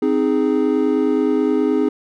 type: chord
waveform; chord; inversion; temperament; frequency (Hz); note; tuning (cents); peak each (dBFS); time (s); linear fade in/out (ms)
triangle; Ab major; first; equal; 261.6 / 311.1 / 415.3; C4 / Eb4 / Ab4; 0 / 0 / 0; -17; 0.02-1.89; 5
effects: none